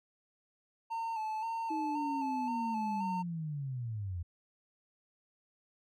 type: tone with vibrato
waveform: triangle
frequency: 890 Hz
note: A5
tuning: 20 cents sharp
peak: -32 dBFS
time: 0.9-3.23 s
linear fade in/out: 20 ms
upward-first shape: square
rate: 1.9 Hz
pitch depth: 40 cents each way
type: linear sweep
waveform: sine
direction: down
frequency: 320 to 82.41 Hz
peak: -35 dBFS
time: 1.7-4.23 s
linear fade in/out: 10 ms
effects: none